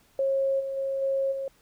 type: tone with level steps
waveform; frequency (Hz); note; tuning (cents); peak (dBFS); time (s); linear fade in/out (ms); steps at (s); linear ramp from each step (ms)
sine; 542; C#5; -39; -22 / -29 / -26 / -23 / -29; 0.19-1.48; 2; 0.59 / 0.76 / 1.01 / 1.31; 20
effects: pink hiss -62 dBFS RMS until 1.61 s